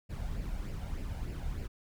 brown noise with flanger, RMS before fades -37 dBFS, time 0.09-1.68 s, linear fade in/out 20 ms, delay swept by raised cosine 0.4 to 1.4 ms, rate 3.3 Hz, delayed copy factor +0.55, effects none

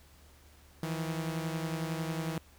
sawtooth beating tone pair, 160 / 171 Hz, D#3 / F3, +49 / -36 cents, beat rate 11 Hz, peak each -30 / -35 dBFS, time 0.83-2.38 s, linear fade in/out 2 ms, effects added 73 Hz sine -58 dBFS peak until 2.58 s + pink hiss -61 dBFS RMS until 2.58 s

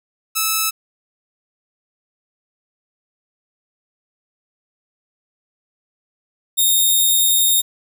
5% pulse tone pair in turn, 1305 / 3691 Hz, E6 / A#7, -18 / -18 cents, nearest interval octave + tritone, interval 1800 cents, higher second, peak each -5 dBFS, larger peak neither, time 0.35-0.71 / 6.57-7.62 s, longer second, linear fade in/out 20 ms, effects none

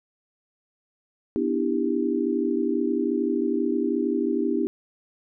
sine chord, E minor seventh, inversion second, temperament just, 247.2 / 296.7 / 329.6 / 395.6 Hz, B3 / D4 / E4 / G4, +2 / +18 / 0 / +16 cents, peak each -27 dBFS, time 1.36-4.67 s, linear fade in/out 0 ms, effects none

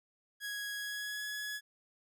sawtooth tone with pitch glide, 1661.2 to 1688.3 Hz, G#6 to G#6, 0 to +28 cents, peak -34 dBFS, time 0.4-1.61 s, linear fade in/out 50 ms, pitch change +28 cents, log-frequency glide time 0.76-1.25 s, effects none

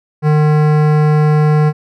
sine tone with hard clipping, 151.7 Hz, D#3, 44 cents flat, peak -10 dBFS, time 0.22-1.73 s, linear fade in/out 50 ms, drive 17 dB, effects none

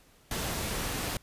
pink noise, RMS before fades -33 dBFS, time 0.31-1.17 s, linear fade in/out 2 ms, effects pink hiss -61 dBFS RMS until 1.22 s + resampled to 32000 Hz

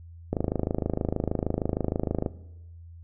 click train, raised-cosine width 2 ms, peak -12 dBFS, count 52, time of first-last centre 0.33-2.262 s, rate 26.4 Hz, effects noise-tail reverb RT60 0.9 s tail -17 dB re dry + added 84 Hz sine -43 dBFS peak until 3.03 s

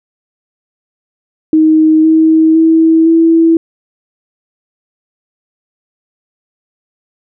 sine tone with pitch steps, 314.1 / 318.9 / 323.7 / 328.6 Hz, D#4 / D#4 / E4 / E4, +16 / +43 / -31 / -5 cents, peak -4 dBFS, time 1.53-3.57 s, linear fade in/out 2 ms, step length 510 ms, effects none

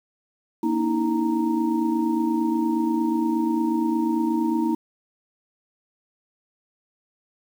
sine tone cluster, 235.8 / 292.4 / 320.9 / 929 Hz, A#3 / D4 / E4 / A#5, +20 / -7 / -46 / -6 cents, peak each -25 / -30 / -22 / -30 dBFS, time 0.63-4.75 s, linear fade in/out 5 ms, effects 8-bit

